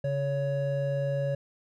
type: tone pair together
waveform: triangle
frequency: 139.75 / 559 Hz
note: C#3 / C#5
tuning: +14 / +14 cents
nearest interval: 2 octaves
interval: 2400 cents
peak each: -27 dBFS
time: 0.04-1.35 s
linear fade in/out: 5 ms
effects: none